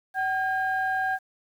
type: tone pair together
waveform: sine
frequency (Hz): 759 / 1615.7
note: F#5 / G#6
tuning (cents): +44 / -48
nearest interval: octave + minor second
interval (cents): 1308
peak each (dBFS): -25 / -26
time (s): 0.14-1.19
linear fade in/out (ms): 50
effects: tanh soft clip ceiling -17 dBFS + 9-bit